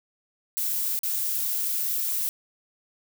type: noise with dropouts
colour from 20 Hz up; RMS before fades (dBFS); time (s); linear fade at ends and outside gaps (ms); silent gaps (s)
violet; -27; 0.57-2.29; 0; 0.99-1.033
effects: none